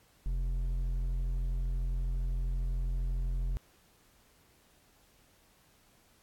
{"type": "tone with hard clipping", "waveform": "sine", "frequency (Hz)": 43.72, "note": "F1", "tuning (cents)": 3, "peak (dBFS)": -31, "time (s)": [0.26, 3.57], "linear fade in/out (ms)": 0, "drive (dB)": 6, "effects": ["pink hiss -65 dBFS RMS until 6.22 s", "AAC 64 kbps"]}